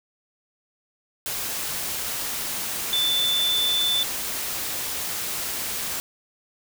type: tone in noise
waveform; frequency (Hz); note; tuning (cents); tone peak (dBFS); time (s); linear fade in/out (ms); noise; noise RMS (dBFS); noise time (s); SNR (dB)
sine; 3520; A7; 0; -20; 2.93-4.03; 0; white; -29; 1.26-6; +6
effects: none